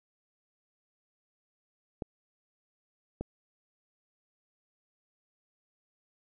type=clicks; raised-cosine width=2 ms; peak=-21 dBFS; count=2; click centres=2.022 / 3.21 s; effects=none